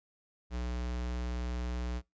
square tone, 60.8 Hz, B1, 26 cents flat, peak -34 dBFS, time 0.5-2.02 s, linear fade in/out 50 ms, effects noise-tail reverb RT60 0.2 s tail -24 dB re dry + resampled to 16000 Hz

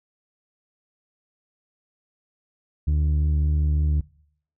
sine tone pair together, 74.7 / 149.4 Hz, D2 / D3, +30 / +30 cents, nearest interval octave, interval 1200 cents, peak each -16 / -24 dBFS, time 2.87-4.01 s, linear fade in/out 10 ms, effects noise-tail reverb RT60 0.6 s tail -23 dB re dry + tanh soft clip ceiling -16 dBFS

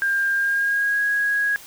sine tone with pitch glide, 1600 to 1654.5 Hz, G6 to G#6, +35 to -7 cents, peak -18 dBFS, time 0.02-1.56 s, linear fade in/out 0 ms, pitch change +58 cents, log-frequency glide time 0.34-1.03 s, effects white hiss -43 dBFS RMS until 1.66 s

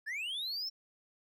triangle linear sweep, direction up, 1661.2 to 5430 Hz, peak -34 dBFS, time 0.06-0.7 s, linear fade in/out 20 ms, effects none

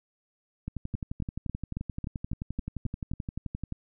two click trains, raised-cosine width 5 ms, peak -21 / -20 dBFS, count 36 / 9, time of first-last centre 0.68-3.723 / 0.95-3.136 s, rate 11.5 / 3.66 Hz, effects none

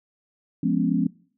sine chord, C# dominant seventh, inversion first, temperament just, 173.24 / 207.9 / 249.5 / 277.2 Hz, E#3 / G#3 / B3 / C#4, -14 / +2 / +18 / 0 cents, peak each -25 dBFS, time 0.63-1.07 s, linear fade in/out 5 ms, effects noise-tail reverb RT60 0.5 s tail -22 dB re dry

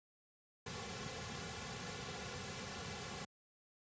pink noise with comb filter, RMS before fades -45 dBFS, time 0.66-3.25 s, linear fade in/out 5 ms, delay 3.2 ms, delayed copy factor -1, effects high-pass 80 Hz 12 dB/octave + resampled to 16000 Hz

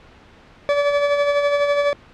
40% pulse tone with tremolo, 575 Hz, D5, 37 cents flat, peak -13 dBFS, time 0.69-1.93 s, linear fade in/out 0 ms, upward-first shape sine, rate 12 Hz, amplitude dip 45%, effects pink hiss -47 dBFS RMS until 2.13 s + low-pass 3000 Hz 12 dB/octave

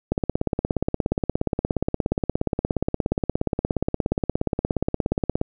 click train, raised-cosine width 2 ms, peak -7 dBFS, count 91, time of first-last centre 0.12-5.414 s, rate 17 Hz, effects none

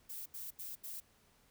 violet noise bursts, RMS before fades -45 dBFS, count 4, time 0.09-1.004 s, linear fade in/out 10 ms, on 170 ms, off 78 ms, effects pink hiss -69 dBFS RMS until 1.5 s

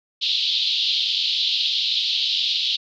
white band-pass noise, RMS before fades -22 dBFS, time 0.21-2.77 s, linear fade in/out 20 ms, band 3100 to 4200 Hz, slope 48 dB/octave, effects none

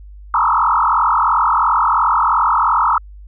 sine tone with frequency modulation, 1108.7 Hz, C#6, in tune, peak -11 dBFS, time 0.34-2.98 s, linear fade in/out 2 ms, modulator 42.9 Hz, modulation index 5.3, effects added 50 Hz sine -34 dBFS peak until 3.27 s

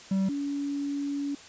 triangle / sine tone pair in turn, 192.7 / 283.7 Hz, G3 / C#4, -29 / +40 cents, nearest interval perfect fifth, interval 669 cents, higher second, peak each -21 / -28 dBFS, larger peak first, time 0.11-0.29 / 0.29-1.35 s, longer second, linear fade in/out 5 ms, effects white hiss -48 dBFS RMS until 1.48 s + resampled to 16000 Hz

